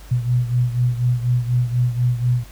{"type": "beating tone pair", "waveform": "sine", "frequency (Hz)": [121.8, 125.9], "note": ["B2", "B2"], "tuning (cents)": [-24, 34], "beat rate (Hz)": 4.1, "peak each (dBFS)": [-17, -22], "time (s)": [0.11, 2.44], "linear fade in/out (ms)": 10, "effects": ["added 50 Hz sine -39 dBFS peak until 2.51 s", "pink hiss -46 dBFS RMS until 2.51 s"]}